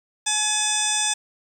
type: harmonic tone with a mistuned harmonic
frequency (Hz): 848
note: G#5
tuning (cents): +36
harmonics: 1 / 2 / 3 / 4 / 6 / 7 / 8 / 9 / 10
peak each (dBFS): -30 / -32 / -31 / -26 / -32 / -27 / -32 / -31 / -26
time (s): 0.26-1.14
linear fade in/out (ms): 10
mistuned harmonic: 4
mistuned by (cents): +60
effects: 8-bit